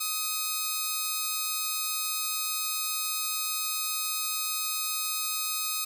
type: tone pair together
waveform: 5% pulse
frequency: 1259 / 4235 Hz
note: D#6 / C8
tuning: +20 / +20 cents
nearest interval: octave + major sixth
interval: 2100 cents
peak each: -18 / -27 dBFS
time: 0-5.85 s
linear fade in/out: 10 ms
effects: none